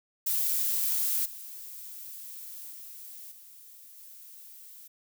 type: noise with level steps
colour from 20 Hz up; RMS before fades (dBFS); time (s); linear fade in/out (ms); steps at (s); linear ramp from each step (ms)
violet; -28 / -43 / -45 / -51 / -49; 0.26-4.88; 10; 1.25 / 2.71 / 3.31 / 3.97; 10
effects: none